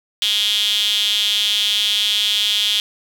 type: tone with high-pass filter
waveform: sawtooth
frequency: 207.7 Hz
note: G#3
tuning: in tune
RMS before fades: -18 dBFS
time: 0.22-2.8 s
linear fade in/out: 0 ms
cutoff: 3300 Hz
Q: 8.9
effects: none